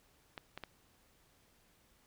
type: clicks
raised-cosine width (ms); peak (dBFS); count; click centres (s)
0.3; -27; 3; 0.378 / 0.576 / 0.637
effects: pink hiss -69 dBFS RMS until 2.06 s